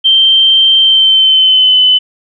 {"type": "tone with pitch glide", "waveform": "sine", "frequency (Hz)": [3136, 3020], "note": ["G7", "F#7"], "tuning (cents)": [0, 35], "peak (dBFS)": -4, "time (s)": [0.04, 1.99], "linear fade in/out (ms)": 20, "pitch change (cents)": -65, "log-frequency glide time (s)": [0.79, 1.81], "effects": []}